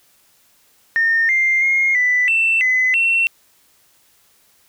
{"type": "tone with pitch steps", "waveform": "sine", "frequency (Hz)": [1824, 2100, 2140, 1987, 2677, 2022, 2710], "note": ["A#6", "C7", "C7", "B6", "E7", "B6", "E7"], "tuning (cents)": [-38, 6, 38, 10, 26, 40, 47], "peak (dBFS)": -12, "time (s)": [0.96, 3.27], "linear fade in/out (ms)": 0, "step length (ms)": 330, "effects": ["tanh soft clip ceiling -8 dBFS", "white hiss -56 dBFS RMS until 4.68 s"]}